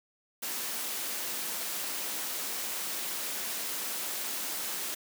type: high-pass noise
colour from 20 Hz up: white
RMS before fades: -35 dBFS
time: 0.42-4.95 s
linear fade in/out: 10 ms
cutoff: 190 Hz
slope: 24 dB/octave
effects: none